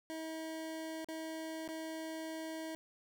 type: tone with dropouts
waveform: 25% pulse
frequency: 320 Hz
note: D#4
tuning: 49 cents sharp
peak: -37 dBFS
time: 0.1-2.75 s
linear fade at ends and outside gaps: 0 ms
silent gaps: 1.045-1.086 / 1.678-1.688 s
effects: none